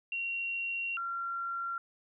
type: tone pair in turn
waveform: sine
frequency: 2747 / 1373.5 Hz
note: F7 / F6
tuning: -29 / -29 cents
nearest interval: octave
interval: 1200 cents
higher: first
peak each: -32 / -33 dBFS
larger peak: first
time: 0.12-0.97 / 0.97-1.78 s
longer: first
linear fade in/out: 2 ms
effects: none